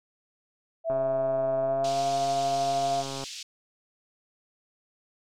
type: tone with pitch glide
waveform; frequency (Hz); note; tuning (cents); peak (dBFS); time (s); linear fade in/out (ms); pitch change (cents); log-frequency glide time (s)
sine; 659.3 to 692.9; E5 to F5; 0 to -14; -24; 0.84-3.04; 50; +86; 1.6-2.01
type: click train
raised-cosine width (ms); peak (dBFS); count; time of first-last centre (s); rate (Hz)
1; -23; 319; 0.9-3.238; 136
type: band-pass noise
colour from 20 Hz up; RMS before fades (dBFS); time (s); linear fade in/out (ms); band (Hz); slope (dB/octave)
white; -40; 1.84-3.43; 5; 2700 to 6200; 24
effects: none